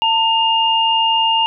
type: tone pair together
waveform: sine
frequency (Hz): 902 / 2824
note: A5 / F7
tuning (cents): +43 / +19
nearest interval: octave + minor sixth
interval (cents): 1976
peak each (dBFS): -15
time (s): 0.02-1.46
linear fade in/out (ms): 0
effects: none